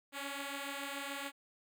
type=beating tone pair; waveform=5% pulse; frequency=277.2 / 284.2 Hz; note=C#4 / C#4; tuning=0 / +43 cents; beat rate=7 Hz; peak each=-30 / -33 dBFS; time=0.12-1.32 s; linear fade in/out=50 ms; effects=none